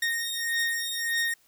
sawtooth beating tone pair, 1853 / 1854.7 Hz, A#6 / A#6, -11 / -9 cents, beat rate 1.7 Hz, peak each -26 dBFS, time 0.02-1.34 s, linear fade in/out 5 ms, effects white hiss -63 dBFS RMS until 1.47 s

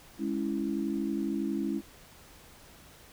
sine chord, C# minor, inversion second, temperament equal, 207.7 / 277.2 / 329.6 Hz, G#3 / C#4 / E4, 0 / 0 / 0 cents, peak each -33 dBFS, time 0.18-1.82 s, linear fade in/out 50 ms, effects pink hiss -54 dBFS RMS until 3.12 s

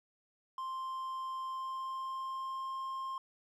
triangle tone with pitch glide, 1050 to 1061 Hz, C6 to C6, +6 to +24 cents, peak -35 dBFS, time 0.58-3.18 s, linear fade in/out 2 ms, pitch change +18 cents, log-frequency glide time 1.49-2.78 s, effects none

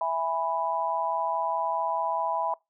sine chord, E major, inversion none, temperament just, 659.3 / 824.1 / 988.9 Hz, E5 / G#5 / B5, 0 / -14 / +2 cents, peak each -30 / -31 / -28 dBFS, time 0.01-2.54 s, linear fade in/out 2 ms, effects noise-tail reverb RT60 0.2 s tail -23 dB re dry

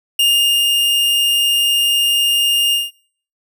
45% pulse tone with ADSR envelope, 2828 Hz, F7, 21 cents sharp, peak -11 dBFS, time 0.19-2.91 s, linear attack 4 ms, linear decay 450 ms, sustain -2 dB, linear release 180 ms, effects noise-tail reverb RT60 0.5 s tail -19 dB re dry

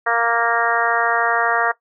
harmonic tone, 232.8 Hz, A#3, 2 cents flat, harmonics 2 / 3 / 4 / 5 / 6 / 7 / 8, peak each -25 / -22 / -24 / -22 / -23 / -24 / -24 dBFS, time 0.06-1.72 s, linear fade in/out 10 ms, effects noise-tail reverb RT60 0.1 s tail -17 dB re dry

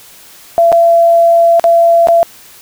sine tone with dropouts, 676 Hz, E5, 43 cents sharp, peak -4 dBFS, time 0.58-2.23 s, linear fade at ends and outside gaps 0 ms, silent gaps 0.719-0.726 / 1.596-1.641 / 2.072-2.085 s, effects white hiss -38 dBFS RMS until 2.61 s

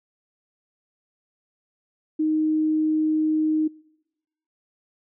sine tone, 311.1 Hz, D#4, in tune, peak -19 dBFS, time 2.19-3.68 s, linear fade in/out 10 ms, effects noise-tail reverb RT60 1.0 s tail -26 dB re dry

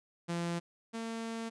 sawtooth tone pair in turn, 171 / 227.3 Hz, F3 / A#3, -36 / -43 cents, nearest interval perfect fourth, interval 493 cents, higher second, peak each -29 / -33 dBFS, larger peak first, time 0.28-0.6 / 0.93-1.5 s, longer second, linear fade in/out 20 ms, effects resampled to 22050 Hz

